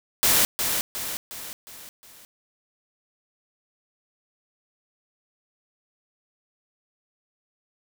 white noise with echo, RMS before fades -19 dBFS, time 0.23-0.45 s, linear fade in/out 0 ms, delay 360 ms, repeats 5, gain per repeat -6 dB, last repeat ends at 2.25 s, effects none

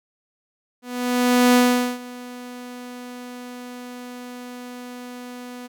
sawtooth tone with ADSR envelope, 246.9 Hz, B3, in tune, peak -8 dBFS, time 0.82-5.68 s, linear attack 720 ms, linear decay 440 ms, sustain -22 dB, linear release 23 ms, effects none

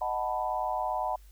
sine chord, B dominant seventh, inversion first, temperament equal, 622.3 / 740 / 880 / 987.8 Hz, D#5 / F#5 / A5 / B5, 0 / 0 / 0 / 0 cents, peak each -35 / -32 / -34 / -34 dBFS, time 0.01-1.16 s, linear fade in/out 5 ms, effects added 50 Hz sine -50 dBFS peak until 1.31 s + white hiss -64 dBFS RMS until 1.31 s

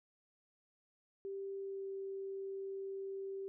sine tone with pitch glide, 392 to 389.3 Hz, G4 to G4, 0 to -12 cents, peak -40 dBFS, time 1.25-3.48 s, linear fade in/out 0 ms, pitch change -12 cents, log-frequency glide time 1.58-1.88 s, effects none

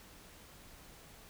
silence, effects pink hiss -56 dBFS RMS until 1.29 s

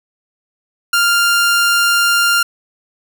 sawtooth tone, 1396.9 Hz, F6, in tune, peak -7 dBFS, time 0.93-2.43 s, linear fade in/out 5 ms, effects none

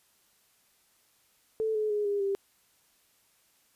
sine tone with pitch steps, 440 / 428.2 / 416.7 / 405.6 / 394.7 Hz, A4 / A4 / G#4 / G#4 / G4, 0 / -47 / +6 / -41 / +12 cents, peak -26 dBFS, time 1.6-2.35 s, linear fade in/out 0 ms, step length 150 ms, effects white hiss -67 dBFS RMS until 3.75 s + resampled to 32000 Hz

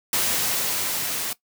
white noise with level ramp, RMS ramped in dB -22 to -28 dBFS, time 0.13-1.33 s, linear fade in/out 2 ms, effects noise-tail reverb RT60 0.1 s tail -18 dB re dry + high-pass 80 Hz 12 dB/octave

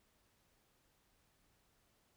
silence, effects pink hiss -75 dBFS RMS until 2.16 s

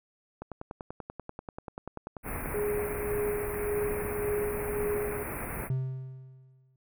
click train, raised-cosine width 1 ms, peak -24 dBFS, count 22, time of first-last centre 0.42-2.459 s, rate 10.3 Hz
pink band-stop noise, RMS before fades -36 dBFS, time 2.23-5.7 s, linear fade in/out 50 ms, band 2500 to 9300 Hz, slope 96 dB/octave
sine tone with tremolo, 415.3 Hz, G#4, in tune, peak -27 dBFS, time 2.54-5.23 s, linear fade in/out 2 ms, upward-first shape sine, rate 1.8 Hz, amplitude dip 55%
triangle tone with exponential decay, 130.81 Hz, C3, in tune, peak -23 dBFS, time 5.7-6.76 s, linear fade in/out 2 ms, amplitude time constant 230 ms
effects none

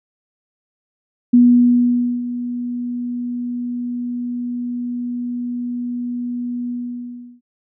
sine tone with ADSR envelope, 243.3 Hz, B3, 26 cents flat, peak -6 dBFS, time 1.33-7.41 s, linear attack 10 ms, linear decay 880 ms, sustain -15 dB, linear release 710 ms, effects none

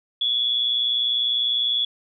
sine tone with amplitude modulation, 3400 Hz, G#7, 40 cents sharp, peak -16 dBFS, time 0.21-1.85 s, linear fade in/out 5 ms, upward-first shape sine, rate 120 Hz, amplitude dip 70%, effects none

